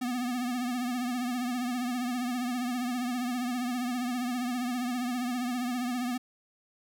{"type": "tone with vibrato", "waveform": "square", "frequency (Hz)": 246.9, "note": "B3", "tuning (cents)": 0, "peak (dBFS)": -30, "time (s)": [0.01, 6.18], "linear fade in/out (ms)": 10, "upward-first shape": "triangle", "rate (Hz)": 15, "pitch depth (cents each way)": 76, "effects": []}